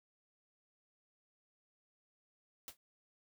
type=noise with exponential decay; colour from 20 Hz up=white; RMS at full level=-43 dBFS; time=2.68-2.77 s; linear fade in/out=1 ms; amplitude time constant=19 ms; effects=none